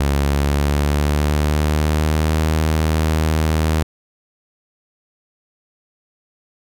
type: tone with pitch glide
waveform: sawtooth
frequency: 70.4 to 78.57 Hz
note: C#2 to D#2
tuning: +27 to +17 cents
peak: -11 dBFS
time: 0-3.83 s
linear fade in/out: 5 ms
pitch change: +190 cents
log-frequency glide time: 0.18-2.42 s
effects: none